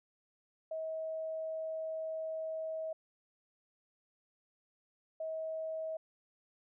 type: tone bursts at uneven times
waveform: sine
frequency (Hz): 639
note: D#5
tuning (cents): +46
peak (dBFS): -36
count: 2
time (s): 0.71-2.93 / 5.2-5.97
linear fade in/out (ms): 5
effects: none